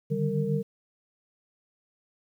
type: tone cluster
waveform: sine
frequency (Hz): 145.7 / 152.6 / 195.5 / 457.9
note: D3 / D#3 / G3 / A#4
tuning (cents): -13 / -33 / -4 / -31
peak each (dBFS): -30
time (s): 0.1-0.63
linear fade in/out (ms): 20
effects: 10-bit